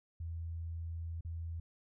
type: tone with dropouts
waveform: sine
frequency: 83 Hz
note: E2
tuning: 12 cents sharp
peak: -38 dBFS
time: 0.2-1.6 s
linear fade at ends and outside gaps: 5 ms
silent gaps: 1.209-1.248 s
effects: none